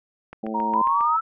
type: click train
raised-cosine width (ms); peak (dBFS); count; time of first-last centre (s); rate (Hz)
0.5; -23; 6; 0.33-1.008; 7.37
type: harmonic tone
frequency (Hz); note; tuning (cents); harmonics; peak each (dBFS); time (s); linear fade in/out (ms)
110; A2; 0; 2 / 3 / 4 / 5 / 6 / 7; -29 / -34 / -36 / -36 / -40 / -37; 0.43-0.82; 5
type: tone with vibrato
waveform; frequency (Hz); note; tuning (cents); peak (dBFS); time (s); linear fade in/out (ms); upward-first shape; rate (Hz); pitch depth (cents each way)
sine; 934; A#5; +3; -22; 0.54-1.17; 10; triangle; 10; 9
type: exponential sweep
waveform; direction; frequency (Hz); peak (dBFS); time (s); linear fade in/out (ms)
sine; up; 969 to 1339; -19; 0.73-1.21; 20
effects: none